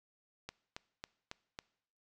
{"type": "click train", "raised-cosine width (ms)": 0.2, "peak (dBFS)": -25, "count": 5, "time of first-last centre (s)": [0.49, 1.589], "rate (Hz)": 3.64, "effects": ["noise-tail reverb RT60 0.7 s tail -22 dB re dry"]}